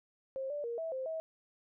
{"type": "tone with pitch steps", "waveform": "sine", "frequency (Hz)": [533, 585, 469.6, 652, 523, 643], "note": ["C5", "D5", "A#4", "E5", "C5", "E5"], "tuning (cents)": [32, -7, 13, -19, -1, -43], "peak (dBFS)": -35, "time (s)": [0.36, 1.2], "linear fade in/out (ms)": 0, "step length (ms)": 140, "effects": []}